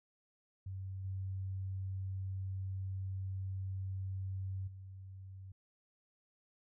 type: tone with level steps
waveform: sine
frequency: 95.4 Hz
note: G2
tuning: 47 cents flat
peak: -40 / -37 / -47 dBFS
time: 0.66-5.52 s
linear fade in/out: 5 ms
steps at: 1.04 / 4.67 s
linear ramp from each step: 10 ms
effects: none